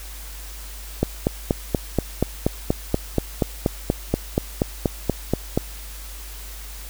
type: click train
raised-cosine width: 2 ms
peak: -4 dBFS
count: 20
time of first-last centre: 1.03-5.575 s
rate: 4.18 Hz
effects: added 50 Hz sine -35 dBFS peak until 6.89 s + white hiss -40 dBFS RMS until 6.89 s